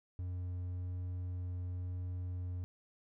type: tone with hard clipping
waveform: triangle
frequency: 90.1 Hz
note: F#2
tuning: 45 cents flat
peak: -38 dBFS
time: 0.19-2.64 s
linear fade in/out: 0 ms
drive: 6 dB
effects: none